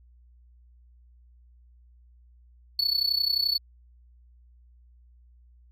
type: tone with amplitude modulation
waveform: triangle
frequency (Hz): 4435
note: C#8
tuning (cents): 0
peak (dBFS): -18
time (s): 2.79-3.58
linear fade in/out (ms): 2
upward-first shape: sine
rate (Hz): 31.5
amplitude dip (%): 85
effects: added 60 Hz sine -53 dBFS peak until 5.71 s